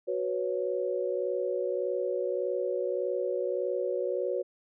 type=chord; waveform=sine; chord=F# suspended fourth; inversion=none; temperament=just; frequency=370 / 493.3 / 555 Hz; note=F#4 / B4 / C#5; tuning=0 / -2 / +2 cents; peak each=-32 dBFS; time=0.07-4.43 s; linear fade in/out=20 ms; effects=none

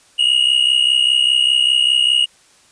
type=tone pair together; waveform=triangle; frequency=2846 / 2911 Hz; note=F7 / F#7; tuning=+32 / -29 cents; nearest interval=unison; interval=39 cents; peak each=-13 dBFS; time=0.18-2.26 s; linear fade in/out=20 ms; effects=white hiss -51 dBFS RMS until 2.71 s + resampled to 22050 Hz

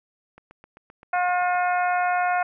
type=click train; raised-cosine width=0.5 ms; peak=-31 dBFS; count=10; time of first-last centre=0.38-1.552 s; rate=7.68 Hz
type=harmonic tone; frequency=358.4 Hz; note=F4; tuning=45 cents sharp; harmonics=2 / 3 / 4 / 5 / 6 / 7; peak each=-21 / -31 / -27 / -35 / -35 / -37 dBFS; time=1.13-2.43 s; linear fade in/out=5 ms
effects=none

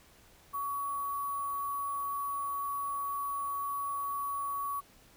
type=tone with sample-and-hold; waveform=sine; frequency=1124 Hz; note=C#6; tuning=24 cents sharp; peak=-32 dBFS; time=0.53-4.81 s; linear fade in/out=20 ms; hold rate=11025 Hz; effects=pink hiss -60 dBFS RMS until 5.16 s

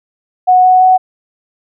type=tone with pitch steps; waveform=sine; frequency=735 / 739.7 / 744.4 Hz; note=F#5 / F#5 / F#5; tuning=-12 / -1 / +10 cents; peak=-4 dBFS; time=0.47-0.98 s; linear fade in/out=20 ms; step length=170 ms; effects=none

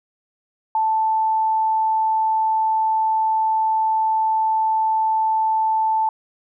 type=tone; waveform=sine; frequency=880 Hz; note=A5; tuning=in tune; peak=-16 dBFS; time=0.75-6.09 s; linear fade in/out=2 ms; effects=none

